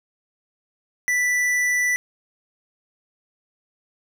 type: tone with tanh clipping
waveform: triangle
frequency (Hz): 1975.5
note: B6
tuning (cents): 0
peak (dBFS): -20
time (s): 1.08-1.96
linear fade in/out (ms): 0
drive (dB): 17
effects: none